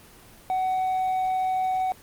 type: tone with hard clipping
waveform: sine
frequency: 749 Hz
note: F#5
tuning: 21 cents sharp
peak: -23 dBFS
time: 0.5-1.92 s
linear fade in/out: 0 ms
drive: 2 dB
effects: pink hiss -50 dBFS RMS until 2.02 s + Opus 24 kbps